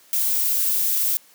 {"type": "noise", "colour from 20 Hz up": "violet", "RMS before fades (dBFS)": -21, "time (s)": [0.13, 1.17], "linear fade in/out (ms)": 0, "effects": ["white hiss -53 dBFS RMS until 1.34 s", "high-pass 200 Hz 12 dB/octave"]}